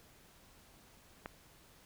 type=click; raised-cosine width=0.5 ms; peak=-26 dBFS; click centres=1.259 s; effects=pink hiss -62 dBFS RMS until 1.85 s